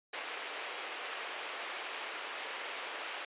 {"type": "band-pass noise", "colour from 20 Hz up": "white", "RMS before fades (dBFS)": -42, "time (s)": [0.13, 3.25], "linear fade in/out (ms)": 5, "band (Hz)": [390, 3100], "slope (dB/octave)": 24, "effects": ["resampled to 8000 Hz"]}